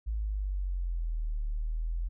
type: exponential two-way sweep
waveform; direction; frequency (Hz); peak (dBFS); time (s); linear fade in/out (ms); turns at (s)
sine; down then up; 55 to 36.97 to 43.15; -29; 0.06-2.09; 20; 1.43
effects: none